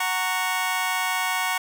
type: chord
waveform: 20% pulse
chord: F# major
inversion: none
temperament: just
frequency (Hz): 740 / 925 / 1110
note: F#5 / A#5 / C#6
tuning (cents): 0 / -14 / +2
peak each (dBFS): -23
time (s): 0-1.58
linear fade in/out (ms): 5
effects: none